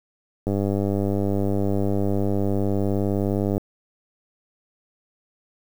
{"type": "click train", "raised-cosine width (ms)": 2, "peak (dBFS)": -11, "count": 311, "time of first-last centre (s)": [0.47, 3.579], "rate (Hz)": 99.7, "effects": ["7-bit"]}